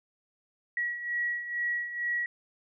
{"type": "beating tone pair", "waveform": "sine", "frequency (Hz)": [1918, 1920.2], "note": ["A#6", "B6"], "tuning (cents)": [49, -49], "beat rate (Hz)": 2.2, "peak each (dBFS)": [-36, -30], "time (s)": [0.77, 2.26], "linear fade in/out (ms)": 2, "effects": []}